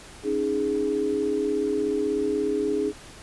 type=chord; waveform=sine; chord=C# suspended second; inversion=none; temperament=equal with one note detuned; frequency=274.5 / 311.1 / 415.3 Hz; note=C#4 / D#4 / G#4; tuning=-17 / 0 / 0 cents; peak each=-30 / -28 / -24 dBFS; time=0.23-2.93 s; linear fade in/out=50 ms; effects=pink hiss -45 dBFS RMS until 3.22 s + resampled to 24000 Hz